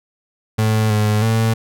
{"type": "tone with pitch steps", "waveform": "35% pulse", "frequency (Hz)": [109.2, 106.2, 112.4], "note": ["A2", "G#2", "A2"], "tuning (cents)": [-13, 39, 37], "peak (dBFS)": -12, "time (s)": [0.58, 1.54], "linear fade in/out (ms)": 10, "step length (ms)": 320, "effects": []}